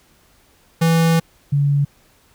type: tone pair in turn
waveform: square / sine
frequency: 164.81 / 142.47 Hz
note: E3 / C#3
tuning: 0 / +48 cents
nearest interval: minor third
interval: 252 cents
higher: first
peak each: -13 dBFS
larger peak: neither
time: 0.81-1.2 / 1.52-1.85 s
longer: first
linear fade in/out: 10 ms
effects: pink hiss -55 dBFS RMS until 2.34 s